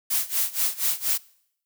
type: noise with tremolo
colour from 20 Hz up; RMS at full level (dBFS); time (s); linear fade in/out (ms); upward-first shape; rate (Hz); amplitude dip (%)
blue; -22; 0.1-1.18; 10; sine; 4.2; 90
effects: noise-tail reverb RT60 0.7 s tail -23 dB re dry